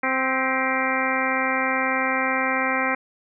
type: harmonic tone with a mistuned harmonic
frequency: 261.6 Hz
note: C4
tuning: in tune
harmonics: 1 / 2 / 3 / 4 / 5 / 6 / 7 / 8 / 9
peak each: -29 / -29 / -29 / -29 / -29 / -29 / -29 / -29 / -29 dBFS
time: 0.03-2.95 s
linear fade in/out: 5 ms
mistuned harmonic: 7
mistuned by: +66 cents
effects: none